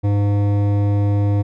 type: tone with hard clipping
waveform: triangle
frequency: 101.8 Hz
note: G#2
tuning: 34 cents flat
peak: -16 dBFS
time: 0.03-1.43 s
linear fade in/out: 20 ms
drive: 17 dB
effects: none